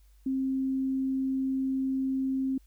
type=tone; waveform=sine; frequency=265.4 Hz; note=C4; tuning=25 cents sharp; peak=-26 dBFS; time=0.26-2.58 s; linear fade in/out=5 ms; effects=added 50 Hz sine -55 dBFS peak until 2.66 s + white hiss -70 dBFS RMS until 2.66 s